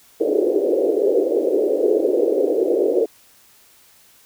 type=band-pass noise; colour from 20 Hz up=pink; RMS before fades=-18 dBFS; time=0.2-3.06 s; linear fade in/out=10 ms; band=340 to 530 Hz; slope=48 dB/octave; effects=white hiss -52 dBFS RMS until 4.25 s